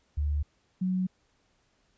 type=tone pair in turn; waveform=sine; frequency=73.42 / 185.01 Hz; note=D2 / F#3; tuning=0 / 0 cents; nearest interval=octave + major third; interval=1600 cents; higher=second; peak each=-25 dBFS; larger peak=neither; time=0.17-0.43 / 0.81-1.07 s; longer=neither; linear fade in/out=10 ms; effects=pink hiss -70 dBFS RMS until 1.97 s + resampled to 16000 Hz